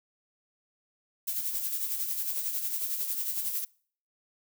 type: noise with tremolo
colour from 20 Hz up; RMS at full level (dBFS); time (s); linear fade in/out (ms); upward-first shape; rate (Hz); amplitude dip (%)
violet; -30; 1.27-3.65; 10; sine; 11; 50
effects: noise-tail reverb RT60 0.5 s tail -24 dB re dry